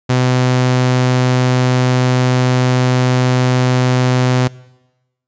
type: tone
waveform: sawtooth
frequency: 126.6 Hz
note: B2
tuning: 43 cents sharp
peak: -7 dBFS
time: 0.09-4.48 s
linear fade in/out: 10 ms
effects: noise-tail reverb RT60 1.0 s tail -22 dB re dry + resampled to 16000 Hz